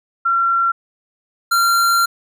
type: tone pair in turn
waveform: sine / square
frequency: 1365 / 1376.9 Hz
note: F6 / F6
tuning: -40 / -25 cents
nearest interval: unison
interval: 15 cents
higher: second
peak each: -13 dBFS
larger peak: neither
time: 0.25-0.72 / 1.51-2.06 s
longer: second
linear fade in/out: 10 ms
effects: none